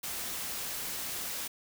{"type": "noise", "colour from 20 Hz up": "white", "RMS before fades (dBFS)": -37, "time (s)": [0.03, 1.48], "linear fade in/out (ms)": 10, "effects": []}